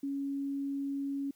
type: tone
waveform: sine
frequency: 278 Hz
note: C#4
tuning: 5 cents sharp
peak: -32 dBFS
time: 0.03-1.31 s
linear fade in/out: 5 ms
effects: white hiss -69 dBFS RMS until 1.35 s